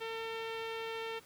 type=tone with low-pass filter; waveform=sawtooth; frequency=451.2 Hz; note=A4; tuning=44 cents sharp; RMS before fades=-40 dBFS; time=0-1.2 s; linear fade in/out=20 ms; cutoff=3100 Hz; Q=2.2; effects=pink hiss -59 dBFS RMS until 1.25 s + high-pass 100 Hz 12 dB/octave